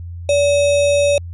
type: tone with sample-and-hold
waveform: sine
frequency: 574 Hz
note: D5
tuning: 40 cents flat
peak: -11 dBFS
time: 0.29-1.18 s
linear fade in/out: 2 ms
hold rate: 3150 Hz
effects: added 86 Hz sine -27 dBFS peak until 1.33 s + resampled to 24000 Hz